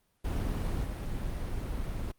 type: noise with level steps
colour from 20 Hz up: brown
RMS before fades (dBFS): -31 / -34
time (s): 0.24-2.12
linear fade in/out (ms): 10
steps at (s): 0.84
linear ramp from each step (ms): 20
effects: pink hiss -73 dBFS RMS until 2.18 s + Opus 32 kbps